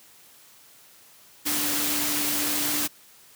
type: tone in noise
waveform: sine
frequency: 294.5 Hz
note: D4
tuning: 5 cents sharp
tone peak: -33 dBFS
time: 1.45-2.88 s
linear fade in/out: 20 ms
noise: white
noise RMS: -26 dBFS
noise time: 1.45-2.88 s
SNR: -10 dB
effects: white hiss -53 dBFS RMS until 3.35 s + high-pass 80 Hz 12 dB/octave